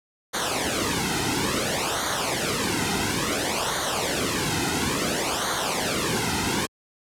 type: noise with flanger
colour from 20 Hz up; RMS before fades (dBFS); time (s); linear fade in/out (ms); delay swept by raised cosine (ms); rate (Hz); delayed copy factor
pink; -25; 0.33-6.67; 20; 0.38 to 1.78; 0.58; -0.75
effects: high-pass 60 Hz 12 dB/octave + low-pass 10000 Hz 12 dB/octave